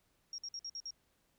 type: tone bursts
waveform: sine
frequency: 5588 Hz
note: F8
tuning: in tune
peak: -40 dBFS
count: 6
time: 0.33-0.907 s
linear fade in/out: 2 ms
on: 52 ms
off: 53 ms
effects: pink hiss -75 dBFS RMS until 1.38 s